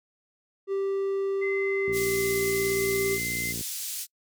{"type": "tone", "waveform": "triangle", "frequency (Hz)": 391.5, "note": "G4", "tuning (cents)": -2, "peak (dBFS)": -23, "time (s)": [0.67, 3.19], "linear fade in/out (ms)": 50}
{"type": "tone with pitch glide", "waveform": "sine", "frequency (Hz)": [2054, 2073], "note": ["C7", "C7"], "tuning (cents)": [-33, -17], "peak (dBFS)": -30, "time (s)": [1.41, 3.53], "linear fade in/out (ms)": 20, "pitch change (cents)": 16, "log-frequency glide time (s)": [2.69, 3.21]}
{"type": "click train", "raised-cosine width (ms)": 3, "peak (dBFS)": -24, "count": 102, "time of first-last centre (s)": [1.88, 3.609], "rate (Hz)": 58.4}
{"type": "band-pass noise", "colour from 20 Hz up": "white", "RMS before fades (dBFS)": -34, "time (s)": [1.92, 4.07], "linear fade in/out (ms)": 50, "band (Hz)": [4000, 14000], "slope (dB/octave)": 12}
{"effects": ["noise-tail reverb RT60 0.1 s tail -26 dB re dry", "high-pass 80 Hz 12 dB/octave"]}